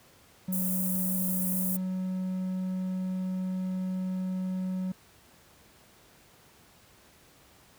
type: tone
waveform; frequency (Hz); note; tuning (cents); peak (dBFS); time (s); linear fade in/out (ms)
triangle; 185.8; F#3; +7; -27; 0.48-4.92; 5
type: high-pass noise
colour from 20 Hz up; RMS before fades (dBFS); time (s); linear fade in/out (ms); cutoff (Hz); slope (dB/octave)
white; -32; 0.52-1.77; 10; 10000; 24
effects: pink hiss -58 dBFS RMS until 7.78 s + high-pass 60 Hz 12 dB/octave